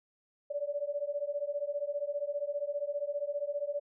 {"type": "beating tone pair", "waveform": "sine", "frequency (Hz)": [570, 585], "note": ["C#5", "D5"], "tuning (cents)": [48, -7], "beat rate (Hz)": 15, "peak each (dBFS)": [-35, -35], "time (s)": [0.5, 3.8], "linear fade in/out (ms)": 10, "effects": []}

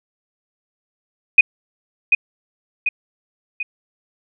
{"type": "tone with echo", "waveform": "sine", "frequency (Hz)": 2489, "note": "D#7", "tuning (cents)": 0, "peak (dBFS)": -3, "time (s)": [1.38, 1.41], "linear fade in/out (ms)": 5, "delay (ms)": 740, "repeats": 3, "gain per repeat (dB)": -6, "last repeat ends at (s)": 3.63, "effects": []}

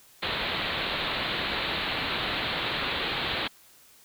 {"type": "low-pass noise", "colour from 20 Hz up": "white", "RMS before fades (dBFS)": -30, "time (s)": [0.22, 3.48], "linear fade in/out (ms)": 10, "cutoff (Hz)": 4200, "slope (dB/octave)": 96, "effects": ["white hiss -56 dBFS RMS until 4.04 s"]}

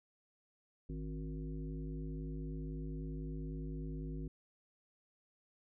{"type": "harmonic tone with a mistuned harmonic", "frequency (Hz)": 51.91, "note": "G#1", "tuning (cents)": 0, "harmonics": [1, 3, 5, 7, 9], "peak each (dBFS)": [-42, -44, -47, -52, -59], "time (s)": [0.89, 4.28], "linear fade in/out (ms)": 5, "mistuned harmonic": 5, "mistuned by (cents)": 40, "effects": []}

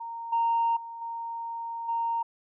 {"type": "tone with level steps", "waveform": "sine", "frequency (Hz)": 925, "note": "A#5", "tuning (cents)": -14, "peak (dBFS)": [-34, -21, -37, -32, -25], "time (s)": [0, 2.23], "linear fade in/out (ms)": 10, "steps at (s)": [0.32, 0.76, 1.01, 1.88], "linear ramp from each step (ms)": 10, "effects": ["tanh soft clip ceiling -18 dBFS"]}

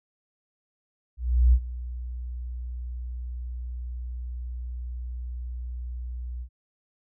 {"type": "tone with ADSR envelope", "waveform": "sine", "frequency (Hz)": 61, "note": "B1", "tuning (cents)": -21, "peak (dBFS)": -13, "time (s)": [1.17, 6.49], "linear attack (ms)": 360, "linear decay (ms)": 63, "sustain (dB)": -18, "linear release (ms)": 76, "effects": []}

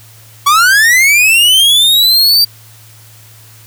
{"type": "linear sweep", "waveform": "45% pulse", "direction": "up", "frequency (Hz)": [1108.7, 4699], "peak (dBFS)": -5, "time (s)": [0.46, 2.45], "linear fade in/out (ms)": 10, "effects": ["added 110 Hz sine -39 dBFS peak until 3.66 s", "white hiss -41 dBFS RMS until 3.66 s"]}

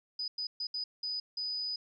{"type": "tone bursts at uneven times", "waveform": "sine", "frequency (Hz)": 4978, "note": "D#8", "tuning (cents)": 0, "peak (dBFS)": -33, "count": 6, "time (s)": [[0.19, 0.28], [0.38, 0.47], [0.6, 0.67], [0.74, 0.84], [1.03, 1.2], [1.37, 1.76]], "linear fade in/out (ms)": 5, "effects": []}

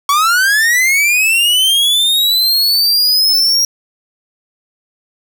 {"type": "linear sweep", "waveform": "45% pulse", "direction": "up", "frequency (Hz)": [1108.7, 5650], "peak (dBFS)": -9, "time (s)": [0.09, 3.65], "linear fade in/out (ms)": 2, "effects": []}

